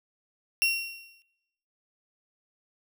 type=tone with exponential decay; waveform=35% pulse; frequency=2737 Hz; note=F7; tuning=36 cents flat; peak=-18 dBFS; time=0.62-1.22 s; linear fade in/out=0 ms; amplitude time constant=130 ms; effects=noise-tail reverb RT60 1.0 s tail -24 dB re dry